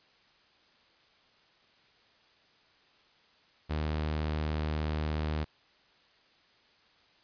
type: tone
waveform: sawtooth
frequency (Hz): 76.8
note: D#2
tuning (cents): -22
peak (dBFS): -26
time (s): 3.69-5.45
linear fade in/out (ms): 20
effects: white hiss -64 dBFS RMS until 7.23 s + resampled to 11025 Hz